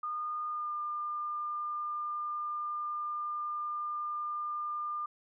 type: tone with pitch glide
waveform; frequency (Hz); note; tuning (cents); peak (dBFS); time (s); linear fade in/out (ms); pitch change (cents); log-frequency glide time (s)
sine; 1220 to 1201.8; D#6 to D6; -34 to +40; -33; 0.03-5.06; 5; -26; 0.49-0.72
effects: none